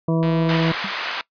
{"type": "harmonic tone", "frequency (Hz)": 163.5, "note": "E3", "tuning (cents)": -14, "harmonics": [1, 2, 3, 4, 6, 7], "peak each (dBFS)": [-18, -23, -26, -28, -33, -38], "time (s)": [0.08, 0.72], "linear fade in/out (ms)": 5}
{"type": "click train", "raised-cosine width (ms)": 0.3, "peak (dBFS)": -17, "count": 89, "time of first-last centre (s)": [0.23, 0.745], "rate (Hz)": 171}
{"type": "band-pass noise", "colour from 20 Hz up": "pink", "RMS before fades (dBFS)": -27, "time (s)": [0.49, 1.21], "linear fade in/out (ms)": 0, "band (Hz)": [1100, 3600], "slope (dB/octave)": 12}
{"type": "tone with exponential decay", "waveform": "sine", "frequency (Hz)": 196, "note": "G3", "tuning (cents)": 0, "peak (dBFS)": -24, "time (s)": [0.84, 0.93], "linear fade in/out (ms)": 5, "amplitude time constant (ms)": 19}
{"effects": ["noise-tail reverb RT60 0.1 s tail -21 dB re dry", "resampled to 11025 Hz"]}